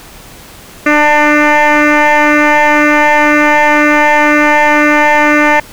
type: tone with frequency modulation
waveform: sine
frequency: 597 Hz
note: D5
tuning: 28 cents sharp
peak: -3 dBFS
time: 0.86-5.6 s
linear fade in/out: 5 ms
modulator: 298 Hz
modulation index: 5.6
effects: tanh soft clip ceiling -3 dBFS + pink hiss -34 dBFS RMS until 5.72 s